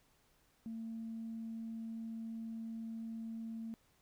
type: tone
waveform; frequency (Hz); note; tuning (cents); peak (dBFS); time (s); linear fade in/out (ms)
sine; 225.7; A3; +44; -40; 0.66-3.74; 0
effects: tanh soft clip ceiling -36 dBFS + pink hiss -72 dBFS RMS until 4.01 s